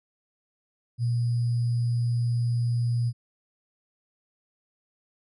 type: tone with sample-and-hold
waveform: sine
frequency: 119.3 Hz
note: A#2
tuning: 41 cents sharp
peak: -22 dBFS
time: 0.98-3.13 s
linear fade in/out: 50 ms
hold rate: 4900 Hz
effects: resampled to 24000 Hz